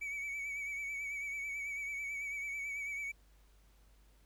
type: tone with vibrato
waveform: triangle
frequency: 2269 Hz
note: C#7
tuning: 40 cents sharp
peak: -36 dBFS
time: 0.01-3.12 s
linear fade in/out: 10 ms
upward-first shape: sine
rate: 9.1 Hz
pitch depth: 42 cents each way
effects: added 50 Hz sine -62 dBFS peak until 4.25 s + pink hiss -71 dBFS RMS until 4.25 s